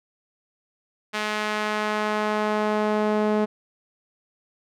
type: tone with band-pass filter sweep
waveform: sawtooth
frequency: 212.3 Hz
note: G#3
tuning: 38 cents sharp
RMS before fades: -24 dBFS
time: 1.13-3.46 s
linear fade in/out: 20 ms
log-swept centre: 2200 to 470 Hz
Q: 0.77
effects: none